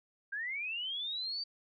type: linear sweep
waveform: sine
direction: up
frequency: 1571 to 4654 Hz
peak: -35 dBFS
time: 0.32-1.44 s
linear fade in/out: 10 ms
effects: none